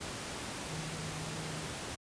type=tone in noise; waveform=sine; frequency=157.1 Hz; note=D#3; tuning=17 cents sharp; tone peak=-42 dBFS; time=0.65-1.68 s; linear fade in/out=20 ms; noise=pink; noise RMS=-40 dBFS; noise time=0-1.96 s; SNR=-5 dB; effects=high-pass 80 Hz 12 dB/octave + resampled to 22050 Hz